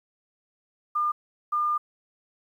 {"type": "tone bursts at uneven times", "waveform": "sine", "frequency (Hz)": 1205, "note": "D6", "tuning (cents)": 44, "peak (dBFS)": -22, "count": 2, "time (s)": [[0.95, 1.12], [1.52, 1.78]], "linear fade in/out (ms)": 10, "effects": ["10-bit"]}